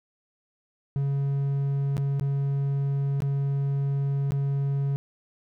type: tone with dropouts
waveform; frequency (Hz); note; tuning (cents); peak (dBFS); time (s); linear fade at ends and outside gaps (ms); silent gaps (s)
triangle; 139.2; C#3; +8; -21; 0.96-4.96; 0; 1.968-1.979 / 2.197-2.21 / 3.204-3.221 / 4.307-4.32
effects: none